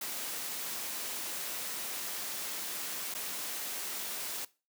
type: noise with dropouts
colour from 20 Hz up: white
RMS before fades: -38 dBFS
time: 0.01-4.45 s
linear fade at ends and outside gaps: 5 ms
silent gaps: 3.141-3.148 s
effects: noise-tail reverb RT60 0.3 s tail -20 dB re dry + high-pass 200 Hz 12 dB/octave